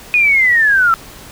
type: linear sweep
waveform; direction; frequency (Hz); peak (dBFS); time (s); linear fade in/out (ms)
sine; down; 2489 to 1313; -8; 0.14-0.94; 0
effects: pink hiss -36 dBFS RMS until 1.31 s